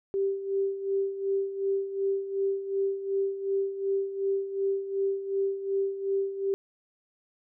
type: tone with tremolo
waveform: sine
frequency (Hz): 391.9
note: G4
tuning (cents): 0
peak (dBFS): -23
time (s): 0.14-6.54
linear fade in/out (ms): 0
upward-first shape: sine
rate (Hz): 2.7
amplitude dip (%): 70
effects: none